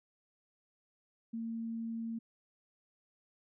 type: tone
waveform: sine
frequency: 227.9 Hz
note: A#3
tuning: 39 cents flat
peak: -36 dBFS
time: 1.33-2.19 s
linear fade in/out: 10 ms
effects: none